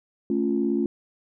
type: chord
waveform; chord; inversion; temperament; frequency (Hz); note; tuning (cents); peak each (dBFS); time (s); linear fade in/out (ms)
sine; A augmented; none; equal; 220 / 277.2 / 349.2; A3 / C#4 / E#4; 0 / 0 / 0; -25; 0.3-0.86; 2
effects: tanh soft clip ceiling -11 dBFS